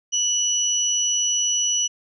sine tone pair together, 2952 / 5904 Hz, F#7 / F#8, -5 / -5 cents, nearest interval octave, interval 1200 cents, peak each -24 / -20 dBFS, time 0.12-1.88 s, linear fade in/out 20 ms, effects none

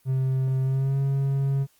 triangle tone with pitch glide, 131.7 to 137.29 Hz, C3 to C#3, +12 to -16 cents, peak -19 dBFS, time 0.05-1.67 s, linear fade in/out 50 ms, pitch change +72 cents, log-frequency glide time 0.62-0.98 s, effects white hiss -63 dBFS RMS until 1.79 s + Opus 32 kbps

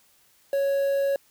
triangle tone with quantisation, 554.4 Hz, C#5, in tune, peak -19 dBFS, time 0.53-1.16 s, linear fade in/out 2 ms, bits 7, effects white hiss -61 dBFS RMS until 1.3 s

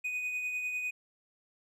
triangle tone with tremolo, 2489 Hz, D#7, in tune, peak -29 dBFS, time 0.04-0.91 s, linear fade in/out 10 ms, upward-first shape triangle, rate 10 Hz, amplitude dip 40%, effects none

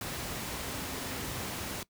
sine tone in noise, 261.6 Hz, C4, in tune, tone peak -46 dBFS, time 0.65-1.28 s, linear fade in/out 2 ms, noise pink, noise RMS -37 dBFS, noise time 0.01-1.83 s, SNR -12 dB, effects noise-tail reverb RT60 0.1 s tail -20 dB re dry + high-pass 60 Hz 12 dB/octave

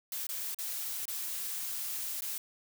blue noise with dropouts, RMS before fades -37 dBFS, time 0.12-2.38 s, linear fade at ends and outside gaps 2 ms, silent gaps 0.268-0.29 / 0.546-0.587 / 1.055-1.08 / 2.208-2.22 s, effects none

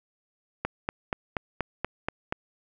click train, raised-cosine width 0.5 ms, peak -12 dBFS, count 8, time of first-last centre 0.65-2.325 s, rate 4.18 Hz, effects none

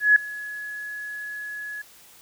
sine tone with ADSR envelope, 1691 Hz, G#6, 31 cents sharp, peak -10 dBFS, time 0-1.82 s, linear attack 160 ms, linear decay 3 ms, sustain -21 dB, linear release 7 ms, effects white hiss -51 dBFS RMS until 2.21 s

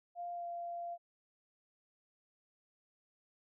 sine tone with pitch glide, 698.5 to 690.5 Hz, F5 to F5, 0 to -20 cents, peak -39 dBFS, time 0.15-0.98 s, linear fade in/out 50 ms, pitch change -20 cents, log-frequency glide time 0.33-0.46 s, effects none

